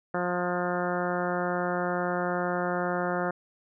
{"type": "harmonic tone with a mistuned harmonic", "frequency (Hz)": 177.8, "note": "F3", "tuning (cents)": 31, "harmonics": [1, 2, 3, 4, 5, 6, 7, 8, 9, 10], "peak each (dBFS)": [-33, -33, -32, -33, -39, -39, -37, -36, -41, -42], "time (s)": [0.14, 3.31], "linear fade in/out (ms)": 5, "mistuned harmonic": 6, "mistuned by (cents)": -17, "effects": []}